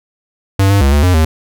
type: tone with pitch steps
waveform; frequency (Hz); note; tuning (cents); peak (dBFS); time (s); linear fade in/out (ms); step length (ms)
square; 97.5 / 99.9 / 69 / 72.6 / 90.4 / 79.1; G2 / G2 / C#2 / D2 / F#2 / D#2; -9 / +33 / -7 / -19 / -40 / +29; -8; 0.59-1.25; 5; 110
effects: none